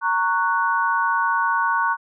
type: chord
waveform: sine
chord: F# major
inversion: first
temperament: just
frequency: 925 / 1110 / 1480 Hz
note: A#5 / C#6 / F#6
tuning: -14 / +2 / 0 cents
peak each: -22 dBFS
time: 0.01-1.97 s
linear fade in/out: 50 ms
effects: none